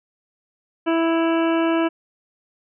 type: harmonic tone with a mistuned harmonic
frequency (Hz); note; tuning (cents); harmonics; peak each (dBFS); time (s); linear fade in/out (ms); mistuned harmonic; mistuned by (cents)
329.6; E4; 0; 1 / 2 / 3 / 4 / 5 / 7 / 8 / 9; -18 / -24 / -28 / -30 / -32 / -35 / -36 / -37; 0.86-1.89; 20; 8; +26
effects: none